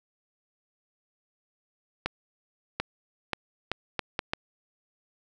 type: accelerating click train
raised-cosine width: 0.3 ms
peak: -11 dBFS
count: 7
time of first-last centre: 2.06-4.335 s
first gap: 740 ms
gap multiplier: 0.72
effects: none